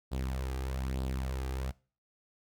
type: tone with flanger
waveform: sawtooth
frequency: 65.41 Hz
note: C2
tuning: in tune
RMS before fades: -35 dBFS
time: 0.11-1.72 s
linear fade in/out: 20 ms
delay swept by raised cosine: 0.23 to 2.53 ms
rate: 1.1 Hz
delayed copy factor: +0.55
effects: noise-tail reverb RT60 0.4 s tail -22 dB re dry